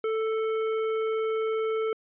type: tone with hard clipping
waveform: sine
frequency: 441.3 Hz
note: A4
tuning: 5 cents sharp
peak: -27 dBFS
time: 0.04-1.93 s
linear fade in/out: 2 ms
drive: 11 dB
effects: resampled to 8000 Hz